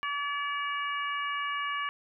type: harmonic tone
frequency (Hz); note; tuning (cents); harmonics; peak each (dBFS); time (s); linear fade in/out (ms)
573; D5; -43; 2 / 3 / 4 / 5; -32 / -36 / -38 / -39; 0.03-1.89; 0
effects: none